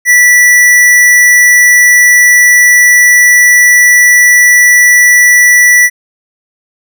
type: tone with hard clipping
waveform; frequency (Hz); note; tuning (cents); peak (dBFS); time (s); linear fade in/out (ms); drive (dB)
sine; 1960; B6; -14; -3; 0.05-5.9; 50; 18
effects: none